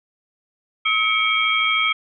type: tone cluster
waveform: sine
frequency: 1282 / 2200 / 2313 / 3230 Hz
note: E6 / C#7 / D7 / G#7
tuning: -49 / -14 / -27 / -49 cents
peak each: -22 dBFS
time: 0.85-1.93 s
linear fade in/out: 10 ms
effects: none